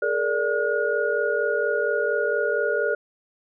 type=tone cluster; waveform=sine; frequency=420.4 / 464.7 / 585 / 1439 Hz; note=G#4 / A#4 / D5 / F#6; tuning=+21 / -5 / -7 / -49 cents; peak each=-26 dBFS; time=0.02-2.95 s; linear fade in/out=5 ms; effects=none